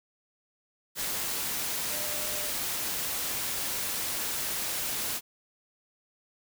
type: tone in noise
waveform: sine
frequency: 601 Hz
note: D5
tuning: 40 cents sharp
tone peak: -42 dBFS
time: 1.88-2.52 s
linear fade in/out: 50 ms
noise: white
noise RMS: -32 dBFS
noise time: 0.95-5.21 s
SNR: -13 dB
effects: none